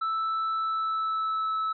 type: tone with pitch glide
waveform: triangle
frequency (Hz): 1318.5 to 1304.1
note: E6 to E6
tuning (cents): 0 to -19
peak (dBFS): -24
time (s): 0.01-1.73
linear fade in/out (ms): 10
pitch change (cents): -19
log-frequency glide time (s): 0.55-1.54
effects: resampled to 11025 Hz